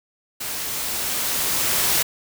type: noise with level ramp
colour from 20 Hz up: white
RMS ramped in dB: -29 to -19 dBFS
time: 0.4-2.03 s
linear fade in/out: 10 ms
effects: none